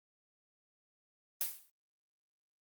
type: noise with exponential decay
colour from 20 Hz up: blue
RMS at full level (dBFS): -31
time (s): 1.41-1.7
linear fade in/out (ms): 1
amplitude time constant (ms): 61
effects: Opus 32 kbps